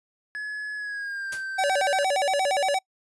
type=tone with pitch glide; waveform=triangle; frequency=1699 to 1558 Hz; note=G#6 to G6; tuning=+39 to -11 cents; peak=-28 dBFS; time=0.35-2.03 s; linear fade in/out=0 ms; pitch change=-150 cents; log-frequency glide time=0.76-1.39 s
type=noise with exponential decay; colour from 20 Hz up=white; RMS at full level=-31 dBFS; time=1.32-1.48 s; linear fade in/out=5 ms; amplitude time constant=33 ms
type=tone with vibrato; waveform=square; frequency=659.3 Hz; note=E5; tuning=in tune; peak=-22 dBFS; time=1.58-2.79 s; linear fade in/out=10 ms; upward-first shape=square; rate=8.6 Hz; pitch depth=250 cents each way
effects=noise-tail reverb RT60 0.1 s tail -26 dB re dry + resampled to 24000 Hz